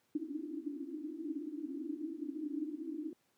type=band-pass noise; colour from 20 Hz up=white; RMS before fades=-41 dBFS; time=0.15-3.13 s; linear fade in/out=2 ms; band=280 to 320 Hz; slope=96 dB/octave; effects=pink hiss -75 dBFS RMS until 3.37 s + high-pass 150 Hz 12 dB/octave